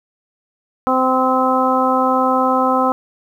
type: harmonic tone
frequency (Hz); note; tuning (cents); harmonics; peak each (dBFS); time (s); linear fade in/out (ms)
258.8; C4; -19; 1 / 2 / 3 / 4 / 5; -19 / -19 / -19 / -19 / -19; 0.87-2.92; 0
effects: 8-bit